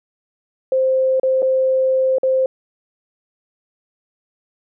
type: tone with dropouts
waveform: sine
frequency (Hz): 523.3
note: C5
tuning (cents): 0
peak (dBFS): -13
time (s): 0.72-2.46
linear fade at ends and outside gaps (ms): 2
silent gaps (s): 1.198-1.232 / 1.421-1.427 / 2.184-2.232
effects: none